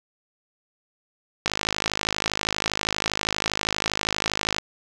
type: click train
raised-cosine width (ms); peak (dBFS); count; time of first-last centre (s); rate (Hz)
0.2; -5; 165; 1.46-4.584; 52.5
effects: none